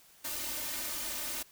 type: noise with comb filter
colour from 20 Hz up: white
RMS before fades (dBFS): -37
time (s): 0.24-1.43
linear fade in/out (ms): 10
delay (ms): 3.3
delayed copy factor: +1
effects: white hiss -60 dBFS RMS until 1.51 s